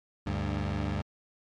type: tone pair together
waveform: 20% pulse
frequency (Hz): 74.03 / 99.8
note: D2 / G2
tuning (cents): +14 / +32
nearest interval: perfect fourth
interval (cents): 518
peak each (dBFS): -27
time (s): 0.26-1.02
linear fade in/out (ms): 10
effects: low-pass 4000 Hz 12 dB/octave + MP3 96 kbps